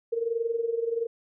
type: tone with amplitude modulation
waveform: sine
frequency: 462 Hz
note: A#4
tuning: 16 cents flat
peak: -22 dBFS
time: 0.12-1.07 s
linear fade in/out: 10 ms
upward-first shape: sine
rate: 21.3 Hz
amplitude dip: 75%
effects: none